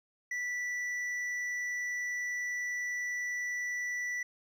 sine tone with hard clipping, 1965 Hz, B6, 9 cents flat, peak -34 dBFS, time 0.31-4.23 s, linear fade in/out 5 ms, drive 5 dB, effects none

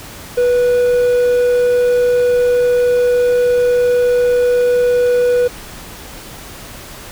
triangle tone, 490 Hz, B4, 14 cents flat, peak -8 dBFS, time 0.37-5.48 s, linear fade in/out 10 ms, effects pink hiss -33 dBFS RMS until 7.11 s

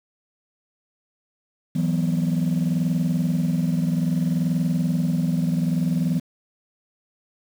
sine chord, E suspended second, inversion none, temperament just, 164.81 / 185.42 / 247.2 Hz, E3 / F#3 / B3, 0 / +4 / +2 cents, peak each -20 / -23 / -24 dBFS, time 1.75-6.2 s, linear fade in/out 10 ms, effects tanh soft clip ceiling -15 dBFS + 7-bit

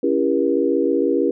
sine chord, C# diminished seventh, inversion none, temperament just, 277.2 / 332.6 / 399.1 / 479 Hz, C#4 / E4 / G4 / Bb4, 0 / +16 / +31 / +47 cents, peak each -21 dBFS, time 0.03-1.31 s, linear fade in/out 5 ms, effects none

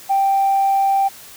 sine tone, 784 Hz, G5, in tune, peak -12 dBFS, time 0.09-1.09 s, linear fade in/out 20 ms, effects tanh soft clip ceiling -9 dBFS + white hiss -40 dBFS RMS until 1.36 s

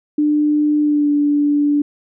sine tone with pitch glide, 298.4 to 291.4 Hz, D4 to D4, +28 to -13 cents, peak -12 dBFS, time 0.18-1.82 s, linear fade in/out 5 ms, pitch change -41 cents, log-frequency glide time 0.81-1.1 s, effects none

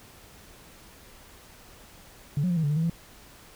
sine tone with pitch steps, 143.7 / 181.1 / 173.8 / 160.7 / 144.5 / 149.5 / 161.9 / 167.6 Hz, D3 / F#3 / F3 / E3 / D3 / D3 / E3 / E3, -37 / -37 / -8 / -44 / -28 / +31 / -31 / +29 cents, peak -21 dBFS, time 2.37-2.898 s, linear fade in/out 2 ms, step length 66 ms, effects tanh soft clip ceiling -19 dBFS + pink hiss -51 dBFS RMS until 3.55 s

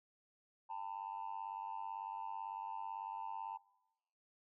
sine tone with amplitude modulation, 897 Hz, A5, 33 cents sharp, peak -36 dBFS, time 0.69-3.58 s, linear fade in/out 20 ms, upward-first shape sine, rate 98 Hz, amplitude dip 95%, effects noise-tail reverb RT60 0.9 s tail -22 dB re dry + tanh soft clip ceiling -36 dBFS

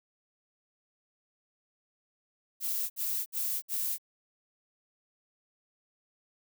violet noise bursts, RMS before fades -32 dBFS, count 4, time 2.6-3.983 s, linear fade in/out 50 ms, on 300 ms, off 61 ms, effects none

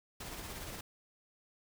pink noise with tremolo, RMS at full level -43 dBFS, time 0.2-0.81 s, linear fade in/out 5 ms, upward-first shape sine, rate 17 Hz, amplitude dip 35%, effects none

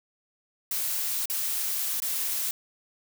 blue noise with dropouts, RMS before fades -29 dBFS, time 0.71-2.51 s, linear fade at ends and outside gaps 2 ms, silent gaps 1.257-1.298 / 2.002-2.021 s, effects none

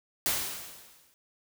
white noise with exponential decay, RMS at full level -26 dBFS, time 0.26-1.14 s, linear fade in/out 0 ms, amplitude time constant 190 ms, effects none

